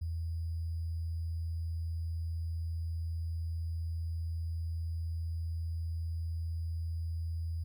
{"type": "tone with sample-and-hold", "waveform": "sine", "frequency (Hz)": 82.41, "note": "E2", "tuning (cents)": 0, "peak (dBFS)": -33, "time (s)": [0.01, 7.64], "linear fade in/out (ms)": 10, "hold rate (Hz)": 4900, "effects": []}